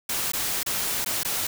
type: noise with dropouts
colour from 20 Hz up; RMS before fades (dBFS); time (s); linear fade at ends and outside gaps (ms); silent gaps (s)
white; -27; 0.09-1.47; 5; 0.32-0.334 / 0.632-0.662 / 1.047-1.06 / 1.233-1.248
effects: none